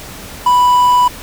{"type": "tone with quantisation", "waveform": "triangle", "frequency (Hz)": 987.8, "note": "B5", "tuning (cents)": 0, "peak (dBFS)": -5, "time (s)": [0.46, 1.08], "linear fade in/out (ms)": 5, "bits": 5, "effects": ["pink hiss -31 dBFS RMS until 1.22 s"]}